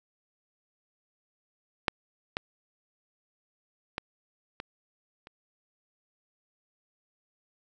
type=clicks; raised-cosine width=0.3 ms; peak=-7 / -13 / -15 / -20 / -30 dBFS; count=5; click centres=1.882 / 2.369 / 3.981 / 4.601 / 5.271 s; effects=none